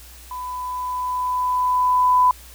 sine tone with level ramp, 1000 Hz, B5, 21 cents sharp, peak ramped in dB -28 to -11 dBFS, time 0.31-2.31 s, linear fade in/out 2 ms, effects added 60 Hz sine -43 dBFS peak until 2.54 s + white hiss -45 dBFS RMS until 2.54 s

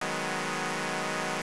5% pulse chord, G# minor seventh, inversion second, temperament equal with one note detuned, 155.56 / 185 / 207.7 / 247.7 Hz, D#3 / F#3 / G#3 / B3, 0 / 0 / 0 / +5 cents, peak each -25 / -24 / -25 / -25 dBFS, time 0.01-1.42 s, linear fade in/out 5 ms, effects resampled to 24000 Hz + 7-bit

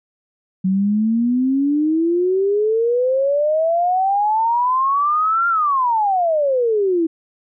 sine exponential two-way sweep, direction up then down, 185 to 1400 to 318.8 Hz, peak -14 dBFS, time 0.64-7.07 s, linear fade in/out 10 ms, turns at 5.48 s, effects none

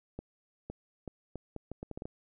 accelerating click train, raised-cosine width 2 ms, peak -26 dBFS, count 11, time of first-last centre 0.19-2.055 s, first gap 510 ms, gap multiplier 0.74, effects none

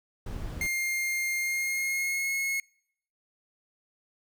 brown noise, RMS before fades -36 dBFS, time 0.26-0.67 s, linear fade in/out 5 ms
45% pulse tone with pitch glide, 2119 to 2172 Hz, C7 to C#7, +21 to -36 cents, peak -27 dBFS, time 0.61-2.6 s, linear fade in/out 2 ms, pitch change +43 cents, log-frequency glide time 1.39-2.32 s
effects noise-tail reverb RT60 0.7 s tail -26 dB re dry

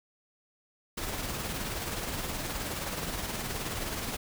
pink noise with tremolo, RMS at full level -33 dBFS, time 0.97-4.17 s, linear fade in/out 10 ms, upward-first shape triangle, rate 19 Hz, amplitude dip 45%, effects none

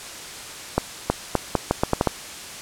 accelerating click train, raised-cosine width 1 ms, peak -3 dBFS, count 9, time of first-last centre 0.78-2.073 s, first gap 320 ms, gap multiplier 0.79, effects white hiss -36 dBFS RMS until 2.61 s + low-pass 9000 Hz 12 dB/octave

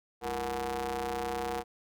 sawtooth ring-modulated tone, 130.6 Hz, C3, 3 cents flat, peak -25 dBFS, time 0.21-1.64 s, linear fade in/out 50 ms, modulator 603 Hz, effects none

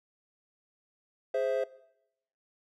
triangle chord, Ab augmented, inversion none, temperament equal, 415.3 / 523.3 / 659.3 Hz, Ab4 / C5 / E5, 0 / 0 / 0 cents, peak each -32 / -27 / -30 dBFS, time 1.34-1.64 s, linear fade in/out 5 ms, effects noise-tail reverb RT60 0.8 s tail -20 dB re dry

